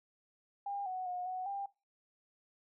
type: tone with pitch steps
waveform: sine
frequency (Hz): 803 / 742 / 722 / 741 / 796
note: G5 / F#5 / F#5 / F#5 / G5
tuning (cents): +41 / +5 / -43 / +2 / +26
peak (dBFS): -36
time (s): 0.66-1.66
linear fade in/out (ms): 5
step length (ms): 200
effects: noise-tail reverb RT60 0.3 s tail -22 dB re dry